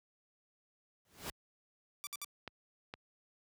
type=noise with exponential growth; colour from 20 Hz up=pink; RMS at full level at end=-38 dBFS; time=1.05-1.3 s; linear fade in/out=2 ms; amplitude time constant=53 ms
type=tone bursts; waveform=5% pulse; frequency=1166 Hz; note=D6; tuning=13 cents flat; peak=-28 dBFS; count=3; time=2.04-2.245 s; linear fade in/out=0 ms; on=29 ms; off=59 ms
type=clicks; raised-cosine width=0.3 ms; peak=-27 dBFS; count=2; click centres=2.477 / 2.939 s
effects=high-pass 60 Hz 12 dB/octave